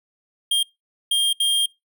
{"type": "tone bursts at uneven times", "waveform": "square", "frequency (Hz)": 3212, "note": "G7", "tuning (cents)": 41, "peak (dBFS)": -17, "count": 3, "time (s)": [[0.51, 0.63], [1.11, 1.33], [1.4, 1.66]], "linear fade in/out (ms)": 5, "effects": ["noise-tail reverb RT60 0.2 s tail -23 dB re dry"]}